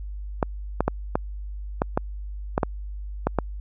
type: clicks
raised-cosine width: 1 ms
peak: -6 dBFS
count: 10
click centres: 0.428 / 0.806 / 0.88 / 1.155 / 1.819 / 1.975 / 2.579 / 2.632 / 3.27 / 3.387 s
effects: added 50 Hz sine -31 dBFS peak until 3.6 s